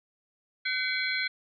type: tone cluster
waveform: sine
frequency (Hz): 1515 / 2059 / 2267 / 3364 / 4128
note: F#6 / C7 / C#7 / G#7 / C8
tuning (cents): +40 / -28 / +38 / +22 / -24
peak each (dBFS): -32 / -33 / -33 / -37 / -34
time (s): 0.65-1.28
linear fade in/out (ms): 10
effects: none